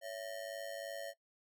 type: ring-modulated tone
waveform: square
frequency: 614 Hz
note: D#5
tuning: 23 cents flat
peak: -39 dBFS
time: 0.01-1.14 s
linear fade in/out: 50 ms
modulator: 51.5 Hz
effects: noise-tail reverb RT60 0.1 s tail -20 dB re dry